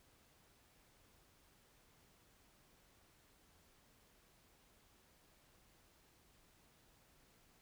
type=silence; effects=pink hiss -70 dBFS RMS until 7.61 s